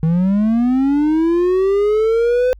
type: linear sweep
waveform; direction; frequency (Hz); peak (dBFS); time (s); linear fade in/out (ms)
triangle; up; 157 to 510; -10; 0.03-2.53; 0
effects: added 50 Hz sine -38 dBFS peak until 2.59 s